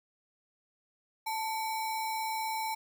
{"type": "tone with sample-and-hold", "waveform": "sine", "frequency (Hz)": 884, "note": "A5", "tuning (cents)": 8, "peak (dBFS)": -31, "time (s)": [1.26, 2.75], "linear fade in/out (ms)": 10, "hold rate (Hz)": 3150, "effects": []}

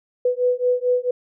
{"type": "beating tone pair", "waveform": "sine", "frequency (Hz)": [493.9, 498.4], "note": ["B4", "B4"], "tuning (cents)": [0, 16], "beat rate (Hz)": 4.5, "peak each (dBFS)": -20, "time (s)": [0.25, 1.11], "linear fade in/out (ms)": 5, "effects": []}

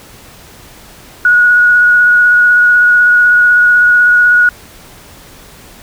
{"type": "tone with vibrato", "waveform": "sine", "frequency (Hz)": 1456, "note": "F#6", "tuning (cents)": -28, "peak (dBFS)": -4, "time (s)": [1.25, 4.49], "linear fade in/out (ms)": 2, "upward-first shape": "sine", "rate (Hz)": 16, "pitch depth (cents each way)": 11, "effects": ["pink hiss -37 dBFS RMS until 5.82 s"]}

